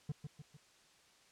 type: tone with echo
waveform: triangle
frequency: 147.3 Hz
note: D3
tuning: 6 cents sharp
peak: -33 dBFS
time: 0.09-0.12 s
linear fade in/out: 5 ms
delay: 150 ms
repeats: 3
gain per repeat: -6 dB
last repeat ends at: 0.57 s
effects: white hiss -66 dBFS RMS until 1.31 s + low-pass 7000 Hz 12 dB/octave